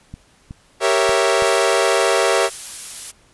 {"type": "clicks", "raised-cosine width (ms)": 5, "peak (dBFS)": -20, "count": 4, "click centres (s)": [0.14, 0.509, 1.093, 1.423]}
{"type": "chord", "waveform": "sawtooth", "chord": "G diminished seventh", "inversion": "none", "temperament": "equal", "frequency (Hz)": [392, 466.2, 554.4, 659.3], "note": ["G4", "Bb4", "Db5", "Fb5"], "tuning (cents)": [0, 0, 0, 0], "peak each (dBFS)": -16, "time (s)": [0.8, 2.5], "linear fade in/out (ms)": 50}
{"type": "noise", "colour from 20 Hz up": "blue", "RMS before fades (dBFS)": -29, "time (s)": [1.43, 3.12], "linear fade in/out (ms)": 20}
{"effects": ["pink hiss -54 dBFS RMS until 3.33 s", "resampled to 24000 Hz"]}